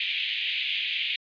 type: band-pass noise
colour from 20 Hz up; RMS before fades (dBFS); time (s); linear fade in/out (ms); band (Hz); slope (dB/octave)
white; -29; 0-1.16; 2; 2200 to 3500; 48
effects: resampled to 11025 Hz